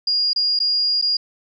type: tone with dropouts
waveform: sine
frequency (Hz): 4845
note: D#8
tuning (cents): -47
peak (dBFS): -16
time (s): 0.07-1.17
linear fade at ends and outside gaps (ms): 5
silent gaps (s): 0.333-0.36 / 0.591-0.601 / 1.015-1.023
effects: none